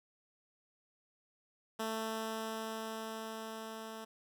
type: tone with level ramp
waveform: 10% pulse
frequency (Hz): 221.8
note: A3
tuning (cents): +14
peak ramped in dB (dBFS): -27 to -36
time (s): 1.79-4.05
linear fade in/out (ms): 10
effects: none